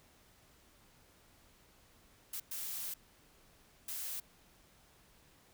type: noise bursts at uneven times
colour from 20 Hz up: blue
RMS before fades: -41 dBFS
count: 3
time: 2.33-2.4 / 2.51-2.94 / 3.88-4.2 s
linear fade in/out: 5 ms
effects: pink hiss -65 dBFS RMS until 5.53 s